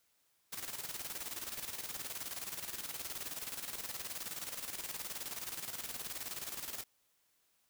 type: noise with tremolo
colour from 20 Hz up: white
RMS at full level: -41 dBFS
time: 0.52-6.84 s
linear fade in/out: 10 ms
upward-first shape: square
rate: 19 Hz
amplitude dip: 60%
effects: white hiss -75 dBFS RMS until 7.69 s